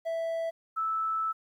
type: tone pair in turn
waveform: triangle / sine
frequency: 659.3 / 1312.9 Hz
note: E5 / E6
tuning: 0 / -7 cents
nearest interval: octave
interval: 1193 cents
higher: second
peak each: -27 dBFS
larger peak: neither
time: 0.05-0.51 / 0.76-1.33 s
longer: second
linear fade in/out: 20 ms
effects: 11-bit